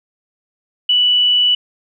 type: tone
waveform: sine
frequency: 2960 Hz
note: F#7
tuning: in tune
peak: -10 dBFS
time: 0.89-1.55 s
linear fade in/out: 5 ms
effects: none